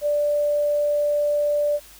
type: tone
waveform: sine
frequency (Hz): 587.3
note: D5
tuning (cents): 0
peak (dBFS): -18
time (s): 0.01-1.8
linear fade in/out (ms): 50
effects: added 49 Hz sine -53 dBFS peak until 1.99 s + white hiss -47 dBFS RMS until 1.99 s